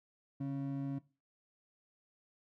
triangle ring-modulated tone, 207.7 Hz, G#3, in tune, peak -30 dBFS, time 0.4-0.99 s, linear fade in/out 10 ms, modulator 66.8 Hz, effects noise-tail reverb RT60 0.3 s tail -18 dB re dry

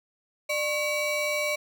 square ring-modulated tone, 842 Hz, G#5, 24 cents sharp, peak -23 dBFS, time 0.49-1.56 s, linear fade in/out 10 ms, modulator 1440 Hz, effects none

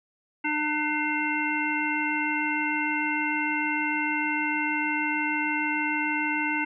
harmonic tone, 301.1 Hz, D4, 43 cents sharp, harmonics 1 / 3 / 5 / 7 / 9, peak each -30 / -31 / -32 / -29 / -32 dBFS, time 0.44-6.65 s, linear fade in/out 10 ms, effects none

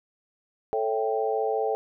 sine chord, A dominant seventh, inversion none, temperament equal, 440 / 554.4 / 659.3 / 784 Hz, A4 / C#5 / E5 / G5, 0 / 0 / 0 / 0 cents, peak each -26 / -32 / -32 / -29 dBFS, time 0.73-1.75 s, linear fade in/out 0 ms, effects none

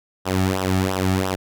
sawtooth tone with flanger, 94.1 Hz, F#2, 30 cents sharp, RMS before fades -21 dBFS, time 0.25-1.36 s, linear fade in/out 20 ms, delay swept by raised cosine 0.44 to 2.04 ms, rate 2.9 Hz, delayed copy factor -0.85, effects none

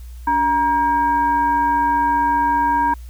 sine tone with frequency modulation, 945 Hz, A#5, 23 cents sharp, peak -14 dBFS, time 0.27-2.94 s, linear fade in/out 5 ms, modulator 660 Hz, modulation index 0.54, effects added 60 Hz sine -32 dBFS peak until 3.09 s + white hiss -52 dBFS RMS until 3.09 s

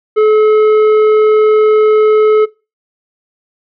sine tone with tanh clipping, 429.7 Hz, A4, 41 cents flat, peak -7 dBFS, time 0.16-2.46 s, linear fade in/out 20 ms, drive 9 dB, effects noise-tail reverb RT60 0.3 s tail -22 dB re dry

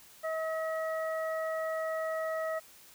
harmonic tone, 640 Hz, D#5, 49 cents sharp, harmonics 1 / 2 / 3, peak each -32 / -39 / -41 dBFS, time 0.23-2.6 s, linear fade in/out 20 ms, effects white hiss -56 dBFS RMS until 2.94 s

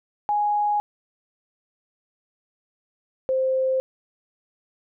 sine tone pair in turn, 830.6 / 523.2 Hz, G#5 / C5, 0 / 0 cents, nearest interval minor sixth, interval 800 cents, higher first, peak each -19 dBFS, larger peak neither, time 0.29-0.8 / 3.29-3.8 s, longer neither, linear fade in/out 0 ms, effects none

